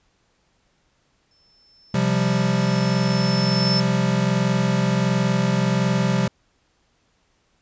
sine tone with exponential growth, 5290 Hz, E8, 5 cents sharp, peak -20 dBFS, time 1.31-3.8 s, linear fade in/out 2 ms, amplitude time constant 540 ms
square chord, C suspended fourth, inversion none, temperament equal, 130.81 / 174.61 / 196 Hz, C3 / F3 / G3, 0 / 0 / 0 cents, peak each -23 dBFS, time 1.94-6.28 s, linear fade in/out 5 ms
effects pink hiss -65 dBFS RMS until 7.61 s + resampled to 16000 Hz

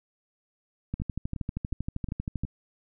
two click trains, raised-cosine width 5 ms, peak -18 / -22 dBFS, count 20 / 5, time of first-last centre 0.94-2.436 / 1-2.449 s, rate 12.7 / 2.76 Hz, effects none

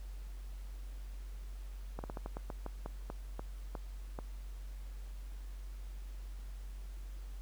slowing click train, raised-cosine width 1 ms, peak -27 dBFS, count 13, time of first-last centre 1.99-4.189 s, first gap 49 ms, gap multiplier 1.22, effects added 47 Hz sine -42 dBFS peak until 7.41 s + pink hiss -62 dBFS RMS until 7.41 s

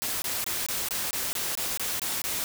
white noise bursts, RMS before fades -30 dBFS, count 11, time 0.02-2.44 s, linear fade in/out 0 ms, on 200 ms, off 22 ms, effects none

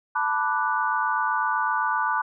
sine chord, B minor seventh, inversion third, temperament equal, 880 / 987.8 / 1174.7 / 1480 Hz, A5 / B5 / D6 / F#6, 0 / 0 / 0 / 0 cents, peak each -27 dBFS, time 0.15-2.22 s, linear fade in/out 10 ms, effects none

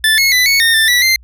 25% pulse tone with pitch steps, 1756 / 2176 / 1996 / 2214 / 1834 / 1780 / 1955 / 2084 Hz, A6 / C#7 / B6 / C#7 / A#6 / A6 / B6 / C7, -4 / -33 / +18 / -3 / -29 / +20 / -18 / -7 cents, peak -5 dBFS, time 0.04-1.16 s, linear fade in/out 2 ms, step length 140 ms, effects added 60 Hz sine -38 dBFS peak until 1.23 s

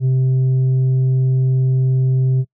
sine tone with tanh clipping, 130.2 Hz, C3, 8 cents flat, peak -13 dBFS, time 0-2.45 s, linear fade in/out 50 ms, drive 3 dB, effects noise-tail reverb RT60 0.1 s tail -23 dB re dry

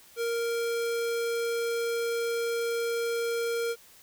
square tone, 465.9 Hz, A#4, 1 cent flat, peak -28 dBFS, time 0.16-3.76 s, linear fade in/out 50 ms, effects white hiss -55 dBFS RMS until 4.02 s

